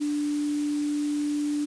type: tone in noise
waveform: sine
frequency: 293.7 Hz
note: D4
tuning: in tune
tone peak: -24 dBFS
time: 0-1.66 s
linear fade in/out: 20 ms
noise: white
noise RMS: -42 dBFS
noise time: 0-1.66 s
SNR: +15 dB
effects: resampled to 22050 Hz